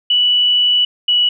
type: tone pair in turn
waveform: sine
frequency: 2956 / 2940 Hz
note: F#7 / F#7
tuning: -2 / -12 cents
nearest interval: unison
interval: 10 cents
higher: first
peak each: -10 dBFS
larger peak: neither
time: 0.1-0.85 / 1.08-1.29 s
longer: first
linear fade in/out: 5 ms
effects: none